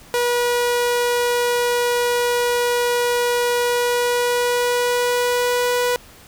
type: tone with pitch glide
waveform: sawtooth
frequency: 483.8 to 490 Hz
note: B4 to B4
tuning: -36 to -14 cents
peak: -13 dBFS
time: 0.14-5.96 s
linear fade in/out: 0 ms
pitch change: +22 cents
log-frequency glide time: 3.58-5.68 s
effects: pink hiss -45 dBFS RMS until 6.27 s